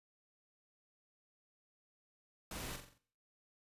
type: noise with echo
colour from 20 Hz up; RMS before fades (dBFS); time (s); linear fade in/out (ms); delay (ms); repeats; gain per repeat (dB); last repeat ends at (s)
pink; -45; 2.51-2.76; 2; 44; 5; -6; 2.98
effects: noise-tail reverb RT60 0.5 s tail -17 dB re dry + resampled to 32000 Hz